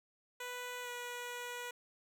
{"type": "tone with pitch glide", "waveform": "10% pulse", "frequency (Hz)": [493.9, 486.8], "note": ["B4", "B4"], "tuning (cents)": [0, -25], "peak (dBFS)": -33, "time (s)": [0.4, 1.71], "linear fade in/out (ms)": 5, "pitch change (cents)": -25, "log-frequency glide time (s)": [0.82, 0.89], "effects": []}